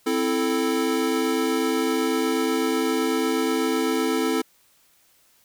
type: chord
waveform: square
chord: A minor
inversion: first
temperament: equal with one note detuned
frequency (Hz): 261.6 / 329.6 / 438.7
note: C4 / E4 / A4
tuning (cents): 0 / 0 / -5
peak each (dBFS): -26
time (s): 0.06-4.42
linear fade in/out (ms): 10
effects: white hiss -60 dBFS RMS until 5.44 s